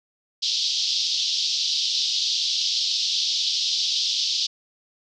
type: band-pass noise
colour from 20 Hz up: white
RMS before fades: -24 dBFS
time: 0.42-4.47 s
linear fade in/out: 10 ms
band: 3200 to 5400 Hz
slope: 48 dB/octave
effects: none